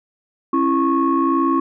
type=tone cluster; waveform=sine; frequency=271.7 / 333.7 / 1099 Hz; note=C#4 / E4 / C#6; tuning=-35 / +21 / -15 cents; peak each=-18 dBFS; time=0.53-1.6 s; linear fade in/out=5 ms; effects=tanh soft clip ceiling -7 dBFS